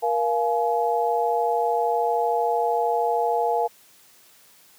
sine tone cluster, 472.9 / 693 / 846 Hz, A#4 / F5 / G#5, +25 / -14 / +32 cents, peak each -24 dBFS, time 0.02-3.68 s, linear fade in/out 20 ms, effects white hiss -54 dBFS RMS until 4.78 s + high-pass 100 Hz 12 dB/octave

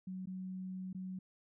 sine tone with dropouts, 186.4 Hz, F#3, 13 cents sharp, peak -40 dBFS, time 0.07-1.19 s, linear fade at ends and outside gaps 5 ms, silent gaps 0.258-0.271 / 0.93-0.947 s, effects none

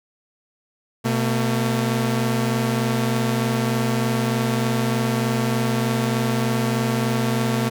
sawtooth tone pair together, 124.5 / 225.7 Hz, B2 / A3, +14 / +44 cents, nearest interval minor seventh, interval 1030 cents, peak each -18 dBFS, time 1.04-7.7 s, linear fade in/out 20 ms, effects none

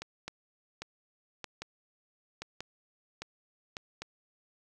two click trains, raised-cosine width 0.2 ms, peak -22 / -21 dBFS, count 6 / 4, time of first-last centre 0.02-4.02 / 0.28-3.768 s, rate 1.25 / 0.86 Hz, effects none

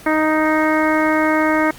harmonic tone, 311.1 Hz, D#4, in tune, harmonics 1 / 2 / 3 / 4 / 5 / 6 / 7, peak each -17 / -20 / -22 / -23 / -24 / -25 / -25 dBFS, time 0.06-1.71 s, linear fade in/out 5 ms, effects pink hiss -40 dBFS RMS until 1.78 s + Opus 48 kbps

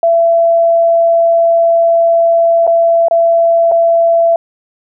sine tone with dropouts, 671 Hz, E5, 31 cents sharp, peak -6 dBFS, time 0.03-4.36 s, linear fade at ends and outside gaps 2 ms, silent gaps 2.668-2.675 / 3.084-3.11 / 3.715-3.719 s, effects none

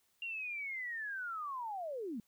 sine linear sweep, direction down, 2794 to 201 Hz, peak -38 dBFS, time 0.22-2.2 s, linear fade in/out 2 ms, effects white hiss -75 dBFS RMS until 2.27 s

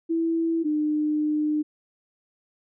sine tone pair in turn, 329.6 / 302.5 Hz, E4 / D#4, 0 / -49 cents, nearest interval minor second, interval 149 cents, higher first, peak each -21 dBFS, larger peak neither, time 0.09-0.64 / 0.64-1.63 s, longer second, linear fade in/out 20 ms, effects none

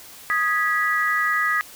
sine chord, G# minor, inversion second, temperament equal with one note detuned, 1244.5 / 1661.2 / 1950.6 Hz, D#6 / G#6 / B6, 0 / 0 / -22 cents, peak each -23 / -24 / -22 dBFS, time 0.3-1.61 s, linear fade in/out 0 ms, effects white hiss -43 dBFS RMS until 1.75 s

